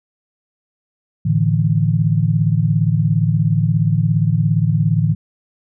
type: chord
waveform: sine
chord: A suspended fourth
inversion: none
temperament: equal with one note detuned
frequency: 110 / 147.68 / 164.81 Hz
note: A2 / D3 / E3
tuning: 0 / +10 / 0 cents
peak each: -17 dBFS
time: 1.25-5.15 s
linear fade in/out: 10 ms
effects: none